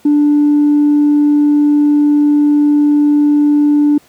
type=tone with tanh clipping; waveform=triangle; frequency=293.7 Hz; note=D4; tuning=in tune; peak=-7 dBFS; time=0.05-3.98 s; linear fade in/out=5 ms; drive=5 dB; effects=pink hiss -48 dBFS RMS until 4.08 s + high-pass 100 Hz 12 dB/octave

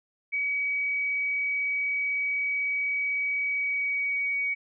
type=tone with pitch glide; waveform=sine; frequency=2269 to 2252 Hz; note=C#7 to C#7; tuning=+40 to +27 cents; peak=-25 dBFS; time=0.32-4.55 s; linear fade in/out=20 ms; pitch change=-13 cents; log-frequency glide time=3.48-4.38 s; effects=none

